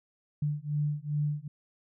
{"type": "beating tone pair", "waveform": "sine", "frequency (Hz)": [146.83, 149.33], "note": ["D3", "D3"], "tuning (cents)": [0, 29], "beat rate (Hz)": 2.5, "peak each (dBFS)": -31, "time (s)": [0.42, 1.48], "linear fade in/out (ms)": 5, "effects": []}